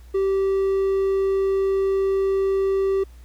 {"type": "tone", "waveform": "triangle", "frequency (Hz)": 388.2, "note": "G4", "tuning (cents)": -17, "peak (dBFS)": -16, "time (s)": [0.14, 3.04], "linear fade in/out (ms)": 10, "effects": ["added 60 Hz sine -41 dBFS peak until 3.24 s", "pink hiss -57 dBFS RMS until 3.24 s"]}